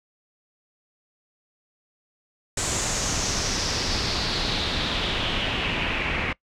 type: noise with low-pass filter sweep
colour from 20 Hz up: pink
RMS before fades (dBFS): -26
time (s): 2.57-6.33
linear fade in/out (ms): 5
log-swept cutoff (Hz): 7700 to 2300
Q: 3.7
effects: noise-tail reverb RT60 0.1 s tail -22 dB re dry